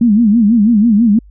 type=tone with vibrato; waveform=sine; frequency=220 Hz; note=A3; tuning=in tune; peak=-6 dBFS; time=0.01-1.19 s; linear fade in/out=5 ms; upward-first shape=sine; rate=6.1 Hz; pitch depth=160 cents each way; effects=added 50 Hz sine -37 dBFS peak until 1.3 s